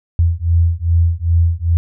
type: beating tone pair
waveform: sine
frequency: 83.1 / 85.6 Hz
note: E2 / F2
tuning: +15 / -34 cents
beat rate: 2.5 Hz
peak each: -14 dBFS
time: 0.19-1.77 s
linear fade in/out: 0 ms
effects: none